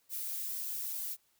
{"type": "noise with flanger", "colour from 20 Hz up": "violet", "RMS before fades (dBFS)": -38, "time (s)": [0.09, 1.17], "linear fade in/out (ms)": 50, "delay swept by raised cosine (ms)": [1.9, 3.2], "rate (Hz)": 2.2, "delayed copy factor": 0.6, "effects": ["white hiss -72 dBFS RMS until 1.39 s"]}